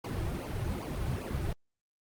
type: noise with flanger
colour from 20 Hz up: brown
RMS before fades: -34 dBFS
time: 0.04-1.53 s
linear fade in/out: 5 ms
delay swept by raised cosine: 0.53 to 4.43 ms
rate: 2.5 Hz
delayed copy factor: -1
effects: Opus 48 kbps